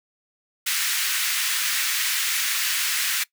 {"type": "high-pass noise", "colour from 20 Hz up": "pink", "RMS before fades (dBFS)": -24, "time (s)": [0.66, 3.24], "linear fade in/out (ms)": 10, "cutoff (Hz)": 1600, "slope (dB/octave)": 24, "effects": ["noise-tail reverb RT60 0.1 s tail -21 dB re dry"]}